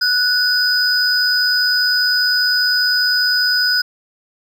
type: tone pair together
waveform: triangle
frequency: 1480 / 4985 Hz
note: F#6 / D#8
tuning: 0 / +2 cents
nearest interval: octave + major sixth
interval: 2102 cents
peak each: -15 / -14 dBFS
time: 0.01-3.82 s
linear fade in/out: 10 ms
effects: none